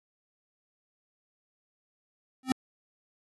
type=tone with exponential growth; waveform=square; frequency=260 Hz; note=C4; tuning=11 cents flat; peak=-20 dBFS; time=2.43-2.52 s; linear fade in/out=2 ms; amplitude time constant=18 ms; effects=AAC 32 kbps